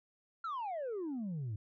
sine exponential sweep, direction down, 1396.9 to 99.2 Hz, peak -34 dBFS, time 0.44-1.56 s, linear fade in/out 5 ms, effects tanh soft clip ceiling -35 dBFS

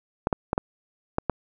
clicks, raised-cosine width 1 ms, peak -8 dBFS, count 6, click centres 0.271 / 0.328 / 0.531 / 0.579 / 1.184 / 1.297 s, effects none

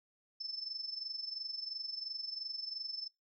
sine tone with amplitude modulation, 5274 Hz, E8, in tune, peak -36 dBFS, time 0.4-3.08 s, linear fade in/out 10 ms, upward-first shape sine, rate 22.9 Hz, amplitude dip 75%, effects noise-tail reverb RT60 0.2 s tail -23 dB re dry

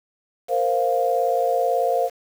sine chord, Bb suspended second, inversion none, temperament just, 466.2 / 524.4 / 699.2 Hz, Bb4 / C5 / F5, 0 / +4 / +2 cents, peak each -24 / -22 / -21 dBFS, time 0.48-2.1 s, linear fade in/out 50 ms, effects 7-bit

